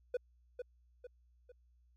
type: tone with echo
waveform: triangle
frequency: 493.9 Hz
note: B4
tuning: in tune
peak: -29 dBFS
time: 0.14-0.17 s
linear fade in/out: 5 ms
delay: 450 ms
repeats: 3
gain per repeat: -7 dB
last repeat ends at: 1.52 s
effects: added 60 Hz sine -65 dBFS peak until 1.96 s + MP3 64 kbps